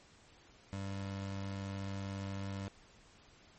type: tone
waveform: 25% pulse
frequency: 98 Hz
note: G2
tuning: in tune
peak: -35 dBFS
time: 0.73-2.68 s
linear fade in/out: 0 ms
effects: pink hiss -62 dBFS RMS until 3.58 s + MP3 32 kbps